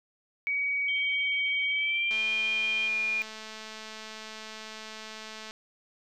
sine tone with pitch glide, 2261 to 2423 Hz, C#7 to D#7, +34 to -47 cents, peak -26 dBFS, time 0.47-3.22 s, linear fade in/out 0 ms, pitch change +119 cents, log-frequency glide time 1.68-2.24 s
sine tone with tremolo, 3153 Hz, G7, 9 cents sharp, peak -32 dBFS, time 0.88-2.88 s, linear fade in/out 5 ms, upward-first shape triangle, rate 16 Hz, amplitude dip 30%
click train, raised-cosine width 0.2 ms, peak -25 dBFS, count 742, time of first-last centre 2.11-5.509 s, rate 218 Hz
effects none

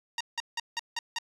10% pulse tone bursts, 932.3 Hz, A#5, in tune, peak -21 dBFS, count 6, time 0.18-1.186 s, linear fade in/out 2 ms, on 26 ms, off 170 ms, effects resampled to 24000 Hz

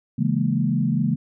sine chord, A# half-diminished seventh, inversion first, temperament equal, 138.59 / 164.81 / 207.7 / 233.1 Hz, C#3 / E3 / G#3 / A#3, 0 / 0 / 0 / 0 cents, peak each -24 dBFS, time 0.18-1.16 s, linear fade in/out 10 ms, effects none

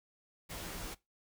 pink noise with comb filter, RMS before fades -43 dBFS, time 0.49-0.95 s, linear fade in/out 20 ms, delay 14 ms, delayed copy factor -0.6, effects noise-tail reverb RT60 0.2 s tail -20 dB re dry

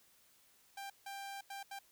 sawtooth tone bursts at uneven times, 791 Hz, G5, 15 cents sharp, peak -40 dBFS, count 4, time 0.77-0.9 / 1.06-1.41 / 1.5-1.63 / 1.71-1.79 s, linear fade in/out 5 ms, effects white hiss -68 dBFS RMS until 1.91 s

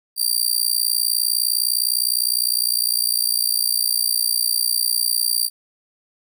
15% pulse tone with amplitude modulation, 4699 Hz, D8, in tune, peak -7 dBFS, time 0.16-5.5 s, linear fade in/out 50 ms, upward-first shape sine, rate 59.8 Hz, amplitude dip 100%, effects none

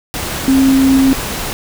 sine tone in noise, 267.4 Hz, C4, 38 cents sharp, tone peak -7 dBFS, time 0.48-1.13 s, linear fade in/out 0 ms, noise pink, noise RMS -21 dBFS, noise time 0.14-1.53 s, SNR +11 dB, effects none

